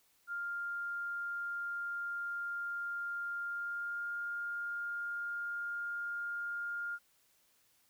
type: tone with pitch glide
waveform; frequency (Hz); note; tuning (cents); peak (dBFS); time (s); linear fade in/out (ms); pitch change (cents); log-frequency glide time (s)
sine; 1400 to 1408.9; F6 to F6; +4 to +15; -36; 0.27-6.99; 50; +11; 3.45-4.1
effects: white hiss -71 dBFS RMS until 7.89 s